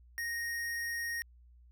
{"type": "tone", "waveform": "square", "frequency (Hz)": 1864.7, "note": "A#6", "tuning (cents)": 0, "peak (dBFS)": -35, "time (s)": [0.18, 1.22], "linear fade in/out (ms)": 0, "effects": ["added 60 Hz sine -56 dBFS peak until 1.71 s"]}